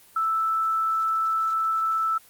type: tone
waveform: sine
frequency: 1318.5 Hz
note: E6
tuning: in tune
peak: -21 dBFS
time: 0.16-2.18 s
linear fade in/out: 5 ms
effects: white hiss -53 dBFS RMS until 2.29 s + Opus 24 kbps